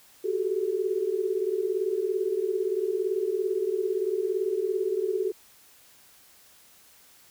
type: tone cluster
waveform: sine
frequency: 371.6 / 389.3 / 432.4 Hz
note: F#4 / G4 / A4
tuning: +7 / -12 / -30 cents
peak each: -29 dBFS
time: 0.24-5.32 s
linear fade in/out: 10 ms
effects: white hiss -56 dBFS RMS until 7.3 s